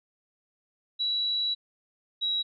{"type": "tone pair in turn", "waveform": "sine", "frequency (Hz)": [3917, 3870], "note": ["B7", "B7"], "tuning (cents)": [-15, -36], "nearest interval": "unison", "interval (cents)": 21, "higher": "first", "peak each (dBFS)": -25, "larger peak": "neither", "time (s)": [[0.99, 1.55], [2.21, 2.43]], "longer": "first", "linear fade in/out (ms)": 20, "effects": []}